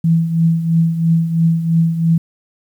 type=tone with tremolo; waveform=sine; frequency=165 Hz; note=E3; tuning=2 cents sharp; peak=-8 dBFS; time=0.04-2.18 s; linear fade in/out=5 ms; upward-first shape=triangle; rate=3 Hz; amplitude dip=70%; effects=8-bit